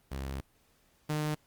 sawtooth tone pair in turn, 67.4 / 151.83 Hz, C#2 / D#3, -48 / -42 cents, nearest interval octave + major second, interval 1406 cents, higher second, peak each -31 / -26 dBFS, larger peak second, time 0.11-0.41 / 1.09-1.35 s, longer first, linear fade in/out 10 ms, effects pink hiss -68 dBFS RMS until 1.46 s + Opus 32 kbps

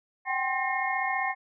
sine tone cluster, 762 / 797 / 1056 / 1823 / 2149 Hz, G5 / G5 / C6 / A#6 / C7, -49 / +28 / +16 / -39 / +46 cents, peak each -31 / -34 / -33 / -32 / -32 dBFS, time 0.25-1.35 s, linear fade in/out 50 ms, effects none

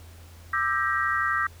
sine chord, E half-diminished seventh, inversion third, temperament just, 1186.7 / 1318.5 / 1582.2 / 1898.7 Hz, D6 / E6 / G6 / Bb6, +18 / 0 / +16 / +31 cents, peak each -28 dBFS, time 0.53-1.47 s, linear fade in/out 5 ms, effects added 84 Hz sine -45 dBFS peak until 1.6 s + pink hiss -53 dBFS RMS until 1.6 s

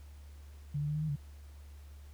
sine tone with pitch steps, 145.2 / 147.2 / 149.5 / 153 / 155.9 / 143.4 Hz, D3 / D3 / D3 / D#3 / D#3 / D3, -19 / +4 / +31 / -29 / +4 / -41 cents, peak -31 dBFS, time 0.74-1.16 s, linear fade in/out 10 ms, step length 70 ms, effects added 72 Hz sine -48 dBFS peak until 2.13 s + pink hiss -64 dBFS RMS until 2.13 s

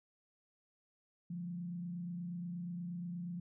sine tone with frequency modulation, 174.61 Hz, F3, in tune, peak -39 dBFS, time 1.3-3.4 s, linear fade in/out 5 ms, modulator 28.4 Hz, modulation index 0.4, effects none

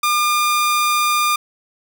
sawtooth tone, 1205 Hz, D6, 44 cents sharp, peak -11 dBFS, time 0.03-1.36 s, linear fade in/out 5 ms, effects none

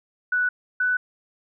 sine tone pair in turn, 1480 / 1492 Hz, F#6 / F#6, 0 / +14 cents, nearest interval unison, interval 14 cents, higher second, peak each -19 dBFS, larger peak neither, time 0.32-0.49 / 0.8-0.97 s, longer neither, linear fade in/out 5 ms, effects none

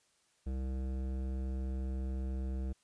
sine tone with hard clipping, 65.3 Hz, C2, 3 cents flat, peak -36 dBFS, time 0.46-2.73 s, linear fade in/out 10 ms, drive 14 dB, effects white hiss -72 dBFS RMS until 2.83 s + resampled to 22050 Hz

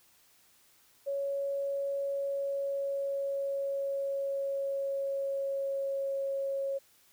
sine tone with pitch glide, 557 to 548.1 Hz, C#5 to C#5, +8 to -20 cents, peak -30 dBFS, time 1.06-6.79 s, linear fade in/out 20 ms, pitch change -28 cents, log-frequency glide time 2.04-6.17 s, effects white hiss -64 dBFS RMS until 7.12 s

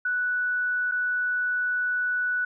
sine tone with dropouts, 1480 Hz, F#6, in tune, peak -23 dBFS, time 0.05-2.45 s, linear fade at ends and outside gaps 5 ms, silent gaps 0.914-0.919 s, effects none

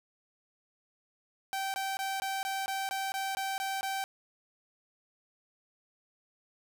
sawtooth tone bursts, 776 Hz, G5, 18 cents flat, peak -28 dBFS, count 11, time 1.53-4.04 s, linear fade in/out 0 ms, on 210 ms, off 20 ms, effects none

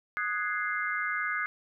sine chord, Ab dominant seventh, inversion second, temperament equal, 1244.5 / 1480 / 1661.2 / 2093 Hz, Eb6 / Gb6 / Ab6 / C7, 0 / 0 / 0 / 0 cents, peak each -34 dBFS, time 0.17-1.46 s, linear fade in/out 0 ms, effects none

